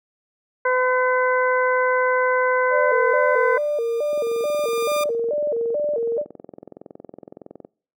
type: harmonic tone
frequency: 507 Hz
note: B4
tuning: 45 cents sharp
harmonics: 1 / 2 / 3 / 4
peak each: -19 / -22 / -23 / -29 dBFS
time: 0.65-3.58 s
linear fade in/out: 5 ms
type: tone with vibrato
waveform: sine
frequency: 523.3 Hz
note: C5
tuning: in tune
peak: -19 dBFS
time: 2.7-6.25 s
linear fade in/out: 50 ms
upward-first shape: square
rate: 2.3 Hz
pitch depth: 210 cents each way
type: tone with exponential growth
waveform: sawtooth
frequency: 1202 Hz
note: D6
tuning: 40 cents sharp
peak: -19 dBFS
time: 2.74-5.04 s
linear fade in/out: 5 ms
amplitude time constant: 500 ms
type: click train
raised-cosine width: 2 ms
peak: -21 dBFS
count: 77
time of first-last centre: 4.13-7.649 s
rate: 21.6 Hz
effects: noise-tail reverb RT60 0.5 s tail -26 dB re dry + high-pass 300 Hz 12 dB/octave